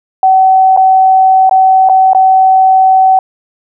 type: tone with dropouts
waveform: sine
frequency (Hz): 759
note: F#5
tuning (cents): +44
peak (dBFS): -3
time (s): 0.23-3.19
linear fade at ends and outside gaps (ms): 2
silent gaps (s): 0.765-0.773 / 1.495-1.511 / 1.889-1.896 / 2.133-2.148
effects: none